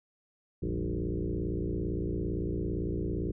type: tone with frequency modulation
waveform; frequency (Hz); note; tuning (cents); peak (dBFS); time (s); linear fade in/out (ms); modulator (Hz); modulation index
sine; 127.9; C3; -39; -29; 0.62-3.32; 10; 57.7; 5
effects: none